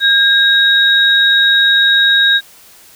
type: tone pair together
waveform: sine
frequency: 1616 / 3793 Hz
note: G#6 / A#7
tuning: -48 / +29 cents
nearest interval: octave + minor third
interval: 1477 cents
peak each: -10 dBFS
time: 0-2.41 s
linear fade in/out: 50 ms
effects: white hiss -42 dBFS RMS until 2.95 s